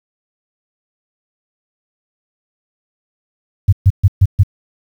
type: tone bursts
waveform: sine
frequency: 96.6 Hz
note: G2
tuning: 25 cents flat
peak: -4 dBFS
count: 5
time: 3.68-4.435 s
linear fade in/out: 10 ms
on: 47 ms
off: 130 ms
effects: 7-bit